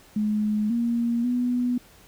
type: tone with pitch steps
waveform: sine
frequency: 211.7 / 235.1 / 246 Hz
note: G#3 / A#3 / B3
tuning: +33 / +15 / -7 cents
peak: -21 dBFS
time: 0.16-1.78 s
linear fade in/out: 5 ms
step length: 540 ms
effects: pink hiss -53 dBFS RMS until 2.07 s